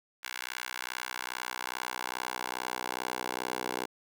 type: tone with high-pass filter sweep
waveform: 10% pulse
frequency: 62.4 Hz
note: B1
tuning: 19 cents sharp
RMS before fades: -37 dBFS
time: 0.23-3.86 s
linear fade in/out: 10 ms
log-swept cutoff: 1700 to 510 Hz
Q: 1.2
effects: none